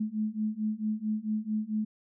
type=beating tone pair; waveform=sine; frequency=212.7 / 217.2 Hz; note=G#3 / A3; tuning=+42 / -22 cents; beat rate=4.5 Hz; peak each=-32 / -31 dBFS; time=0-1.85 s; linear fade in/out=10 ms; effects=none